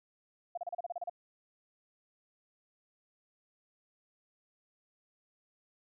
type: tone bursts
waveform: sine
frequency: 698.5 Hz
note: F5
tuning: in tune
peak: -34 dBFS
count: 10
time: 0.55-1.097 s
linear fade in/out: 5 ms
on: 25 ms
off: 33 ms
effects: none